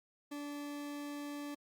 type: tone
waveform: 40% pulse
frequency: 289.9 Hz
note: D4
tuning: 22 cents flat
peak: -40 dBFS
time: 0.31-1.55 s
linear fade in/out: 10 ms
effects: Opus 48 kbps